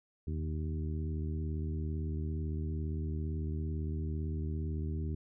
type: harmonic tone with a mistuned harmonic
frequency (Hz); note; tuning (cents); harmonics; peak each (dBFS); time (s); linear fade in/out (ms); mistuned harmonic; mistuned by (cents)
77.78; D#2; 0; 1 / 2 / 3 / 4 / 5; -34 / -40 / -44 / -46 / -48; 0.27-5.15; 5; 1; +67
effects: none